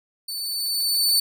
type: tone with level ramp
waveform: sawtooth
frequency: 4507 Hz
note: C#8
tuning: 28 cents sharp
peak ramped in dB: -26 to -13 dBFS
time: 0.28-1.2 s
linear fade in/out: 5 ms
effects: none